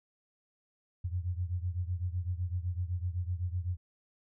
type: beating tone pair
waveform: sine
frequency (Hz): 86.9 / 94.8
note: F2 / F#2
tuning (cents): -8 / +43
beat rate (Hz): 7.9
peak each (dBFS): -33 / -36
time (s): 1.04-3.77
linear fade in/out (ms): 10
effects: none